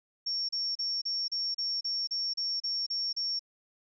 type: tone bursts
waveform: sine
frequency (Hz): 5490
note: F8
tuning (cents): -31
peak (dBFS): -29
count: 12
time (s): 0.26-3.394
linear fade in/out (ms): 10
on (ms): 230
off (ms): 34
effects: none